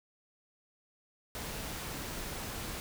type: noise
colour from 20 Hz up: pink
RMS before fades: -40 dBFS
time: 1.35-2.8 s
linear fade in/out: 0 ms
effects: none